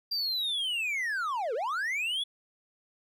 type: linear two-way sweep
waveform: triangle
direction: down then up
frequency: 4776 to 415.3 to 3478 Hz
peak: -27 dBFS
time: 0.11-2.24 s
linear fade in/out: 10 ms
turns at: 1.54 s
effects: none